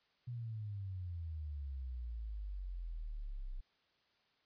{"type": "exponential sweep", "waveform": "sine", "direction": "down", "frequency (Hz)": [123.47, 30.87], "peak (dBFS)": -40, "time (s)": [0.27, 3.61], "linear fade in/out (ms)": 10, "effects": ["white hiss -75 dBFS RMS until 4.45 s", "resampled to 11025 Hz"]}